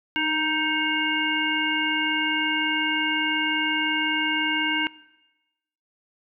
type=harmonic tone with a mistuned harmonic; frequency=312.8 Hz; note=D#4; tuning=9 cents sharp; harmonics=1 / 3 / 5 / 7 / 9; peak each=-29 / -31 / -27 / -28 / -26 dBFS; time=0.16-4.87 s; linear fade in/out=0 ms; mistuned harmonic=1; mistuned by=-31 cents; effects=noise-tail reverb RT60 1.0 s tail -20 dB re dry